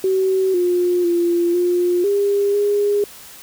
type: tone with pitch steps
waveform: sine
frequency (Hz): 379.3 / 355.5 / 344.8 / 354.2 / 403 / 409.7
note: F#4 / F4 / F4 / F4 / G4 / G#4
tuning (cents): +43 / +31 / -22 / +24 / +48 / -24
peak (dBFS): -14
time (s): 0.04-3.04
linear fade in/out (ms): 2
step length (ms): 500
effects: white hiss -40 dBFS RMS until 3.42 s